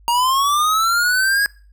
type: linear sweep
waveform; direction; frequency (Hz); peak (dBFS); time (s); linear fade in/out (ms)
square; up; 933 to 1661.2; -15; 0.08-1.46; 0
effects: noise-tail reverb RT60 0.4 s tail -23 dB re dry + added 50 Hz sine -45 dBFS peak until 1.72 s